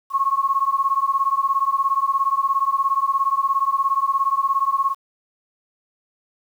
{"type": "beating tone pair", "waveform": "sine", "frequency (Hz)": [1085, 1102], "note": ["C#6", "C#6"], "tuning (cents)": [-37, -11], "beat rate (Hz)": 17, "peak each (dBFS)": [-20, -20], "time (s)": [0.1, 4.95], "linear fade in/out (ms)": 50, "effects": ["8-bit"]}